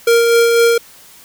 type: tone with tremolo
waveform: square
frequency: 466.2 Hz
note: A#4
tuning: in tune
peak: -8 dBFS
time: 0.07-0.78 s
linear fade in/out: 5 ms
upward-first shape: sine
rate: 4 Hz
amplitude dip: 30%
effects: white hiss -42 dBFS RMS until 1.24 s